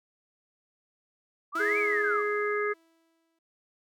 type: linear two-way sweep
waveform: sine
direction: up then down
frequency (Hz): 1092 to 2368 to 1092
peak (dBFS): -27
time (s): 1.52-2.23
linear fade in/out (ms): 50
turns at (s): 1.78
type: tone with exponential decay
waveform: sawtooth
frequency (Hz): 328.6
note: E4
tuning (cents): -5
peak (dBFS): -31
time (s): 1.55-3.39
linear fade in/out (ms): 5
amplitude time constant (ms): 400
type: harmonic tone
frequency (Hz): 416.3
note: G#4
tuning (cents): +4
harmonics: 1 / 3 / 4 / 5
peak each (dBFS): -28 / -33 / -34 / -35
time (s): 1.59-2.74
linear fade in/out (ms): 20
effects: none